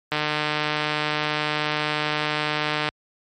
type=click train; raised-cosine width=0.3 ms; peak=-7 dBFS; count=419; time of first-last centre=0.12-2.888 s; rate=151 Hz; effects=high-pass 60 Hz 12 dB/octave + MP3 64 kbps